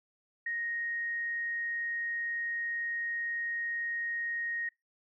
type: tone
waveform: sine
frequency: 1869 Hz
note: A#6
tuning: 4 cents sharp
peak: -32 dBFS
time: 0.46-4.69 s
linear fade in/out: 5 ms
effects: noise-tail reverb RT60 0.2 s tail -24 dB re dry